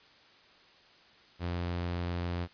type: tone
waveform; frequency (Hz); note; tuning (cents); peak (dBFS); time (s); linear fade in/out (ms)
sawtooth; 87.31; F2; 0; -28; 1.39-2.48; 50
effects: white hiss -59 dBFS RMS until 2.53 s + resampled to 11025 Hz